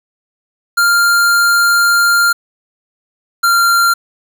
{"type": "tone pair in turn", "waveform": "square", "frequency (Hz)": [1396.9, 1384], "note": ["F6", "F6"], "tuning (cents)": [0, -16], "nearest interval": "unison", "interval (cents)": 16, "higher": "first", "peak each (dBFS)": -9, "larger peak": "neither", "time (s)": [[0.77, 2.33], [3.43, 3.94]], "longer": "first", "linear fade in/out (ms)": 10, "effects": ["7-bit"]}